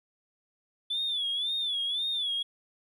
triangle tone with vibrato, 3470 Hz, A7, 25 cents flat, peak -25 dBFS, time 0.9-2.43 s, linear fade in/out 10 ms, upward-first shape sine, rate 1.9 Hz, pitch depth 110 cents each way, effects tanh soft clip ceiling -25 dBFS

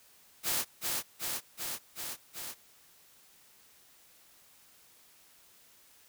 white noise with echo, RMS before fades -31 dBFS, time 0.43-0.65 s, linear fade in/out 50 ms, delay 380 ms, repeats 5, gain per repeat -2 dB, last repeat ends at 2.55 s, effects white hiss -61 dBFS RMS until 6.08 s

